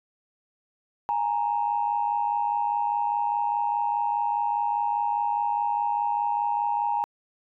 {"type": "tone pair together", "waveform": "sine", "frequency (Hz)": [827.4, 932.3], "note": ["G#5", "A#5"], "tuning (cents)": [-7, 0], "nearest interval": "major second", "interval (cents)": 207, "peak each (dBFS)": -25, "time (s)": [1.09, 7.04], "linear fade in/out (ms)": 0, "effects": ["tanh soft clip ceiling -15 dBFS"]}